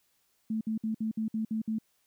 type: tone bursts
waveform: sine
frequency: 220 Hz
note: A3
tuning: in tune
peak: -28 dBFS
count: 8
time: 0.5-1.786 s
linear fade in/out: 5 ms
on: 110 ms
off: 58 ms
effects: white hiss -72 dBFS RMS until 2.06 s